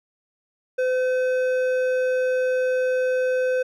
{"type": "tone with hard clipping", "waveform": "triangle", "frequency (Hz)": 510, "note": "C5", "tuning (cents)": -44, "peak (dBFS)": -21, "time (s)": [0.78, 3.63], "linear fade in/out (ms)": 10, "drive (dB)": 12, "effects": []}